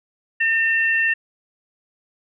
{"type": "tone pair together", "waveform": "sine", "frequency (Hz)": [1814, 2707], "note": ["A#6", "E7"], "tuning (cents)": [-48, 45], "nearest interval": "perfect fifth", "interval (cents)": 693, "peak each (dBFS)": [-17, -22], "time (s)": [0.4, 1.14], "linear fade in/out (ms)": 10, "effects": []}